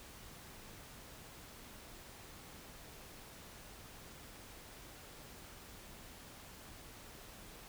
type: silence
effects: pink hiss -54 dBFS RMS until 7.68 s